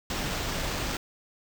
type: noise with sample-and-hold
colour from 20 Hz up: pink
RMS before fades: -31 dBFS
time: 0.1-0.97 s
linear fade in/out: 2 ms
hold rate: 11025 Hz
effects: none